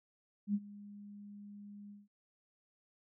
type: tone with ADSR envelope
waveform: sine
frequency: 204.3 Hz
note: G#3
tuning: 28 cents flat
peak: -28 dBFS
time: 0.47-2.08 s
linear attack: 73 ms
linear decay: 47 ms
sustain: -20 dB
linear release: 180 ms
effects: none